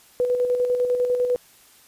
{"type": "tone with tremolo", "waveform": "sine", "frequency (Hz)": 493.9, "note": "B4", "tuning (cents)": 0, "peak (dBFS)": -17, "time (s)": [0.2, 1.36], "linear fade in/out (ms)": 0, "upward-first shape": "square", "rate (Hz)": 10, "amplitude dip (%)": 40, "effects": ["white hiss -53 dBFS RMS until 1.87 s", "resampled to 32000 Hz"]}